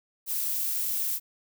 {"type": "noise", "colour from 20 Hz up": "violet", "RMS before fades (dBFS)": -29, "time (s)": [0.26, 1.2], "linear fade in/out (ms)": 50, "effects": []}